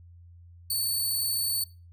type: tone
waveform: 10% pulse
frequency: 4482 Hz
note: C#8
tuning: 18 cents sharp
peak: -19 dBFS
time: 0.7-1.64 s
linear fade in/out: 5 ms
effects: noise-tail reverb RT60 0.3 s tail -20 dB re dry + added 86 Hz sine -48 dBFS peak until 1.92 s